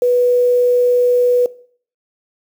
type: tone with quantisation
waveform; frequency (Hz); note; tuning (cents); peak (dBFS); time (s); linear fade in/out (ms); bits
sine; 491.3; B4; -9; -10; 0.02-1.46; 2; 6
effects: noise-tail reverb RT60 0.5 s tail -19 dB re dry